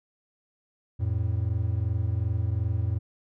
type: tone pair together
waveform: triangle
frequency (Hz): 87.31 / 110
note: F2 / A2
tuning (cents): 0 / 0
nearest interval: major third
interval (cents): 400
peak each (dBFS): -25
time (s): 0.99-2.99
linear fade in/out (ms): 20
effects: none